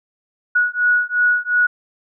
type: beating tone pair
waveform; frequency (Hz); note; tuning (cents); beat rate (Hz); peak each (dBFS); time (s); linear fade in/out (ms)
sine; 1460 / 1462.8; F#6 / F#6; -24 / -20; 2.8; -17; 0.55-1.67; 10
effects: none